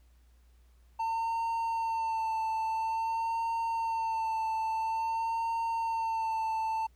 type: tone with vibrato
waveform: triangle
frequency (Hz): 901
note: A5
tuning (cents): +41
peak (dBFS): -27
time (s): 0.99-6.87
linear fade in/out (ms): 10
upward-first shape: sine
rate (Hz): 0.49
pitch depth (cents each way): 26
effects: added 60 Hz sine -58 dBFS peak until 6.95 s + pink hiss -72 dBFS RMS until 6.95 s